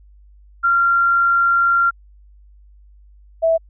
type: tone pair in turn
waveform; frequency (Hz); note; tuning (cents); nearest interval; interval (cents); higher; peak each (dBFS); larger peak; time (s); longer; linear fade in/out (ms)
sine; 1381 / 654.8; F6 / E5; -20 / -12; octave + minor second; 1292; first; -12; neither; 0.63-1.91 / 3.42-3.58; first; 20
effects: added 50 Hz sine -44 dBFS peak until 3.69 s

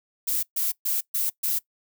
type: noise bursts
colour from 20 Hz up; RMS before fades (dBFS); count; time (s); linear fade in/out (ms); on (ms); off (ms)
violet; -25; 5; 0.27-1.59; 10; 160; 130
effects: noise-tail reverb RT60 0.1 s tail -21 dB re dry

